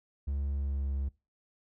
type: tone with pitch glide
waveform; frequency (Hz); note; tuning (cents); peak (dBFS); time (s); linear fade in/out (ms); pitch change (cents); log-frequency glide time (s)
triangle; 70.1 to 68.66; C#2 to C#2; +20 to -16; -28; 0.27-1.09; 10; -36; 0.54-0.93
effects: noise-tail reverb RT60 0.3 s tail -23 dB re dry